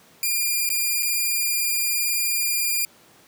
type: tone with dropouts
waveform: 5% pulse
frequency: 2403 Hz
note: D7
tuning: 39 cents sharp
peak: -11 dBFS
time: 0.23-2.85 s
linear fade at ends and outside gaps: 1 ms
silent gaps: 0.691-0.701 / 1.025-1.029 s
effects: pink hiss -53 dBFS RMS until 3.27 s + high-pass 150 Hz 12 dB/octave